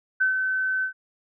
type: tone with ADSR envelope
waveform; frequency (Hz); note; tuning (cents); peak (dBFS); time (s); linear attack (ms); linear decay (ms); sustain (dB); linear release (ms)
sine; 1526; G6; -47; -17; 0.2-0.93; 15; 120; -5; 97
effects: none